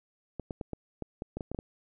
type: clicks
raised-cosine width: 2 ms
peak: -22 dBFS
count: 11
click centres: 0.397 / 0.508 / 0.612 / 0.733 / 1.023 / 1.221 / 1.37 / 1.408 / 1.516 / 1.547 / 1.589 s
effects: none